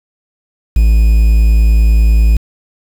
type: tone with quantisation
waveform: triangle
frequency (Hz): 55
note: A1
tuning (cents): 0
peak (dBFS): -3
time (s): 0.76-2.37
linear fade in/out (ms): 5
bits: 5
effects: none